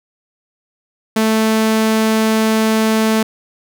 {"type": "tone", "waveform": "sawtooth", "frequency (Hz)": 220, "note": "A3", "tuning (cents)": 0, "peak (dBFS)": -8, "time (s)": [1.16, 3.23], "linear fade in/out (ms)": 5, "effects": []}